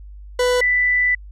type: tone pair in turn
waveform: 40% pulse / sine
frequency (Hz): 496.1 / 1984.4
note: B4 / B6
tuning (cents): +8 / +8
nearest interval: 2 octaves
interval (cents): 2400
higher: second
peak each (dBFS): -14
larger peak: neither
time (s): 0.39-0.61 / 0.61-1.15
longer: second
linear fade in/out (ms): 5
effects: added 50 Hz sine -35 dBFS peak until 1.31 s + low-pass 9000 Hz 12 dB/octave